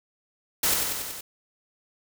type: noise with echo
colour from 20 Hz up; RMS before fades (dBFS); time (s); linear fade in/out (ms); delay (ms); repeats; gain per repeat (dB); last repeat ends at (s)
white; -23; 0.63-0.74; 5; 94; 5; -3; 1.21
effects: none